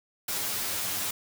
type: noise with comb filter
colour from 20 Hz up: white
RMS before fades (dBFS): -31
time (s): 0.28-1.11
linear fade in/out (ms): 5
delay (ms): 9.7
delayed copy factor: +1
effects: none